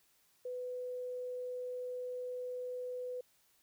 sine tone, 499 Hz, B4, 18 cents sharp, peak -38 dBFS, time 0.45-3.21 s, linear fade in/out 5 ms, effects white hiss -71 dBFS RMS until 3.62 s

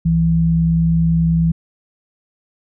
sine tone pair together, 66.36 / 164.81 Hz, C2 / E3, +25 / 0 cents, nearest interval octave + major third, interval 1575 cents, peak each -21 / -12 dBFS, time 0.05-1.52 s, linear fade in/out 10 ms, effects none

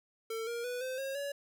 square tone with pitch steps, 449.3 / 470.5 / 492.8 / 516.1 / 540.5 / 566.1 Hz, A4 / A#4 / B4 / C5 / C#5 / C#5, +36 / +16 / -4 / -24 / -44 / +36 cents, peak -36 dBFS, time 0.3-1.32 s, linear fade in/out 5 ms, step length 170 ms, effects none

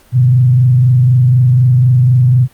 sine tone with frequency modulation, 125.5 Hz, B2, 28 cents sharp, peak -5 dBFS, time 0.12-2.48 s, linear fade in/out 50 ms, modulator 24 Hz, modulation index 0.43, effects pink hiss -47 dBFS RMS until 2.53 s + Opus 48 kbps

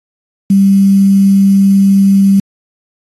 sine tone with quantisation, 196 Hz, G3, in tune, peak -4 dBFS, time 0.5-2.4 s, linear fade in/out 5 ms, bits 5, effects AAC 32 kbps

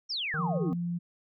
sine exponential sweep, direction down, 5760 to 220 Hz, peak -30 dBFS, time 0.09-0.75 s, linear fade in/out 20 ms
harmonic tone, 155.5 Hz, D#3, 1 cent flat, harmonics 1 / 3 / 5 / 7 / 8, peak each -34 / -42 / -46 / -48 / -49 dBFS, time 0.34-0.73 s, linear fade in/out 0 ms
sine tone, 173 Hz, F3, 16 cents flat, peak -29 dBFS, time 0.38-0.99 s, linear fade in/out 20 ms
effects none

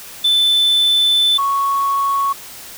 sine tone pair in turn, 3520 / 1108.7 Hz, A7 / C#6, 0 / 0 cents, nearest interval octave + minor sixth, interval 2000 cents, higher first, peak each -8 / -13 dBFS, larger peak first, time 0.24-1.38 / 1.38-2.33 s, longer first, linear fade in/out 10 ms, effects tanh soft clip ceiling -10 dBFS + white hiss -35 dBFS RMS until 2.77 s

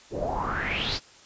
pink noise with low-pass filter sweep, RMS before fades -29 dBFS, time 0.1-1 s, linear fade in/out 50 ms, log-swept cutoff 410 to 5200 Hz, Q 7, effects white hiss -52 dBFS RMS until 1.25 s + resampled to 16000 Hz

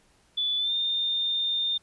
sine tone with pitch glide, 3468 to 3622 Hz, A7 to A7, -26 to +49 cents, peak -24 dBFS, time 0.37-1.78 s, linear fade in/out 10 ms, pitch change +75 cents, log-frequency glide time 0.58-0.73 s, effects pink hiss -63 dBFS RMS until 1.82 s + resampled to 24000 Hz

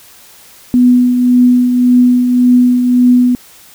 sine tone with tremolo, 247.5 Hz, B3, 4 cents sharp, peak -3 dBFS, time 0.74-3.35 s, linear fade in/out 0 ms, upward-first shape triangle, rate 1.8 Hz, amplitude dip 50%, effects white hiss -40 dBFS RMS until 3.74 s

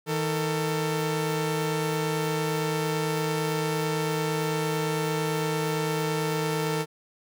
sawtooth tone pair together, 159.1 / 448.4 Hz, D#3 / A4, +39 / +33 cents, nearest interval octave + tritone, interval 1794 cents, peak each -24 dBFS, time 0.06-6.86 s, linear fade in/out 50 ms, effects none

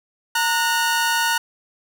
sawtooth tone pair together, 919.7 / 1460 Hz, A#5 / F#6, -24 / -24 cents, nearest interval minor sixth, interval 800 cents, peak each -17 dBFS, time 0.35-1.38 s, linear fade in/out 5 ms, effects none

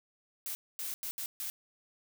blue noise bursts at uneven times, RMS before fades -38 dBFS, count 5, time 0.46-0.55 / 0.79-0.94 / 1.03-1.11 / 1.18-1.26 / 1.4-1.5 s, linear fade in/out 0 ms, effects none

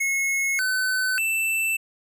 square tone with pitch steps, 2177 / 1515 / 2660 Hz, C#7 / F#6 / E7, -32 / +40 / +15 cents, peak -22 dBFS, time 0-1.77 s, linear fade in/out 10 ms, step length 590 ms, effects none

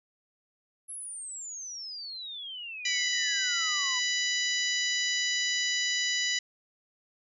sine exponential sweep, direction down, 11175 to 984 Hz, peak -37 dBFS, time 0.88-4 s, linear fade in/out 20 ms
harmonic tone, 987.8 Hz, B5, in tune, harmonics 2 / 3 / 4 / 5 / 6 / 7, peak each -31 / -33 / -34 / -35 / -36 / -36 dBFS, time 2.85-6.39 s, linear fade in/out 5 ms
effects none

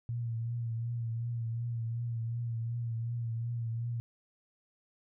sine tone with vibrato, 116.5 Hz, A#2, 1 cent flat, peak -32 dBFS, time 0.09-4 s, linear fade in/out 0 ms, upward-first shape triangle, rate 2.7 Hz, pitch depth 48 cents each way, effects none

